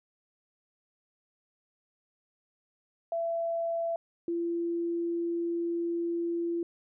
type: tone pair in turn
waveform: sine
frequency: 670 / 340.1 Hz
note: E5 / F4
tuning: +28 / -46 cents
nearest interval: octave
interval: 1174 cents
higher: first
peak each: -28 dBFS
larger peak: neither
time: 3.12-3.96 / 4.28-6.63 s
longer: second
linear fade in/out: 2 ms
effects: none